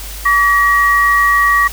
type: tone pair together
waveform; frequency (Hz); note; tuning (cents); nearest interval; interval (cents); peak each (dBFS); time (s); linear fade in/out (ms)
sine; 1146 / 1899.2; D6 / A#6; -43 / +32; major sixth; 875; -11; 0.25-1.68; 10
effects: added 50 Hz sine -27 dBFS peak until 1.72 s + white hiss -30 dBFS RMS until 1.72 s